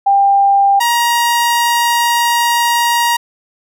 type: tone pair in turn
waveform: sine / sawtooth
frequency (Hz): 795 / 945.4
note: G5 / A#5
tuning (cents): +24 / +24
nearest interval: minor third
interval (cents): 300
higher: second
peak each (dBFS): -7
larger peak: neither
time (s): 0.06-0.8 / 0.8-3.17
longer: second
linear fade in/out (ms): 10
effects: none